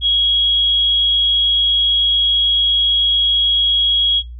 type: tone with amplitude modulation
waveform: sine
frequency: 3309 Hz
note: G#7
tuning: 7 cents flat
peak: -10 dBFS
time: 0.01-4.23 s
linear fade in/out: 50 ms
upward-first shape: sine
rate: 271 Hz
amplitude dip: 25%
effects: noise-tail reverb RT60 0.2 s tail -23 dB re dry + added 60 Hz sine -29 dBFS peak until 4.39 s